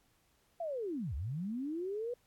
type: linear two-way sweep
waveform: sine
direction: down then up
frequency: 698.5 to 61.2 to 497 Hz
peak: -35 dBFS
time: 0.6-2.14 s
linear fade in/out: 5 ms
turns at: 1.15 s
effects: pink hiss -72 dBFS RMS until 2.26 s + AAC 64 kbps